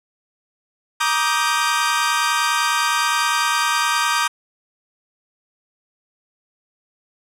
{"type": "chord", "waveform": "sawtooth", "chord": "Eb major seventh", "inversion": "second", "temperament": "equal with one note detuned", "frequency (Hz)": [943.7, 1174.7, 1244.5, 1568], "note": ["Bb5", "D6", "Eb6", "G6"], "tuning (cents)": [21, 0, 0, 0], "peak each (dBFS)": -19, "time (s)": [1, 4.28], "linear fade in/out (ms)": 10, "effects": ["low-pass 11000 Hz 12 dB/octave"]}